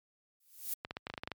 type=noise with exponential growth; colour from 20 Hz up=violet; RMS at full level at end=-33 dBFS; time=0.4-0.74 s; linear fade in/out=5 ms; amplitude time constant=72 ms
type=clicks; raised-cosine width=0.3 ms; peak=-22 dBFS; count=10; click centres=0.849 / 0.909 / 0.969 / 1.069 / 1.1 / 1.139 / 1.178 / 1.235 / 1.275 / 1.317 s
effects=high-pass 60 Hz 12 dB/octave + MP3 96 kbps